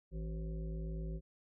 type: harmonic tone with a mistuned harmonic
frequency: 54 Hz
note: A1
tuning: 32 cents flat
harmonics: 1 / 3 / 5 / 7 / 9 / 10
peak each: -39 / -43 / -57 / -51 / -61 / -57 dBFS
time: 0.11-1.21 s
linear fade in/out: 50 ms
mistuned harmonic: 9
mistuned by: +42 cents
effects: none